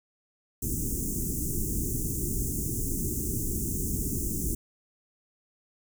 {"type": "band-stop noise", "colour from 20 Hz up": "pink", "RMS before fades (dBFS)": -30, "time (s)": [0.62, 4.55], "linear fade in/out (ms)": 5, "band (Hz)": [380, 6500], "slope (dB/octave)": 48, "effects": []}